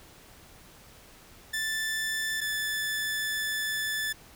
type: tone pair in turn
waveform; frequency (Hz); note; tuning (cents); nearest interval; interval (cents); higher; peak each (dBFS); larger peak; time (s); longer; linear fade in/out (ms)
sawtooth; 1762 / 1744.8; A6 / A6; +2 / -15; unison; 17; first; -25; neither; 1.53-2.41 / 2.41-4.13; second; 10
effects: pink hiss -53 dBFS RMS until 4.35 s